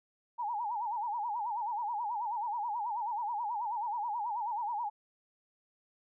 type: tone with vibrato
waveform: sine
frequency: 891 Hz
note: A5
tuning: 22 cents sharp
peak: -32 dBFS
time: 0.38-4.9 s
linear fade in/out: 20 ms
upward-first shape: sine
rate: 9.3 Hz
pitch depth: 160 cents each way
effects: none